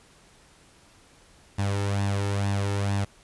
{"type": "tone with flanger", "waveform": "sawtooth", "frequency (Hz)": 100, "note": "G2", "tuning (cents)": 35, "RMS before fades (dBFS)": -26, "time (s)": [1.58, 3.05], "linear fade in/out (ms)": 10, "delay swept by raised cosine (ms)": [1.1, 2.3], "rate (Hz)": 2.2, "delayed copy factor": 0.55, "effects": ["pink hiss -56 dBFS RMS until 3.23 s", "resampled to 24000 Hz"]}